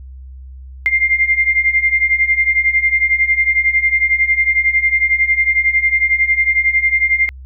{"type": "beating tone pair", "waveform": "sine", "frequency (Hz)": [2098, 2109], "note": ["C7", "C7"], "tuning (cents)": [4, 13], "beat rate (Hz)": 11, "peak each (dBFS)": [-16, -13], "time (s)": [0.86, 7.29], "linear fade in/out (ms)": 0, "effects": ["added 65 Hz sine -31 dBFS peak until 7.45 s"]}